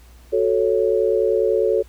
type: chord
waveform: sine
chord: F# minor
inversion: none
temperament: equal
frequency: 370 / 440 / 554.4 Hz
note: F#4 / A4 / C#5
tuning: 0 / 0 / 0 cents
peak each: -21 / -18 / -21 dBFS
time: 0.32-1.83 s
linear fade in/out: 20 ms
effects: added 60 Hz sine -44 dBFS peak until 1.88 s + pink hiss -53 dBFS RMS until 1.88 s